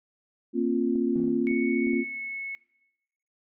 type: chord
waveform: sine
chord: Bb suspended second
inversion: none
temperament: equal with one note detuned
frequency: 233.1 / 267.9 / 349.2 Hz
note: Bb3 / C4 / F4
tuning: 0 / +41 / 0 cents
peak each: -27 dBFS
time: 0.53-2.05 s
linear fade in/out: 50 ms
type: clicks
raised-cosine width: 2 ms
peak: -33 dBFS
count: 8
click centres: 0.956 / 1.157 / 1.201 / 1.24 / 1.282 / 1.513 / 1.869 / 1.934 s
type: tone with exponential decay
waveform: triangle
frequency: 162.6 Hz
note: E3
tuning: 23 cents flat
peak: -32 dBFS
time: 1.16-1.99 s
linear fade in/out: 2 ms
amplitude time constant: 180 ms
type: tone with pitch glide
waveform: sine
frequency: 2217 to 2197 Hz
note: C#7 to C#7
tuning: 0 to -16 cents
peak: -32 dBFS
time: 1.47-2.55 s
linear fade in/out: 0 ms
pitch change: -16 cents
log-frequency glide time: 1.86-2.15 s
effects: noise-tail reverb RT60 1.0 s tail -22 dB re dry